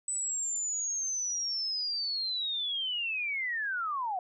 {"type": "linear sweep", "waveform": "sine", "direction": "down", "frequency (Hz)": [8030, 705], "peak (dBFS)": -30, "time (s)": [0.08, 4.19], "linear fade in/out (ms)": 2, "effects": []}